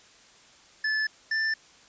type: tone pair in turn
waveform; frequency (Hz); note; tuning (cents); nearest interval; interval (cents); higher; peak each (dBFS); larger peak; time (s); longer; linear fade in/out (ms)
square; 1737 / 1771.5; A6 / A6; -23 / +11; unison; 34; second; -25 / -25; neither; 0.84-1.07 / 1.31-1.54; neither; 5
effects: white hiss -55 dBFS RMS until 1.88 s + resampled to 16000 Hz